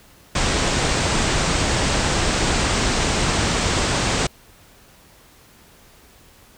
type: low-pass noise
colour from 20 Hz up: pink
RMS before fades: -20 dBFS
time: 0.35-4.27 s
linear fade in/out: 5 ms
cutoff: 8700 Hz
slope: 96 dB/octave
effects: pink hiss -50 dBFS RMS until 6.57 s